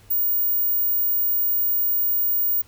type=tone; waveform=sine; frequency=15430 Hz; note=B9; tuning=41 cents flat; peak=-18 dBFS; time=0.1-2.62 s; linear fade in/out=10 ms; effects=added 101 Hz sine -52 dBFS peak until 2.67 s + pink hiss -54 dBFS RMS until 2.67 s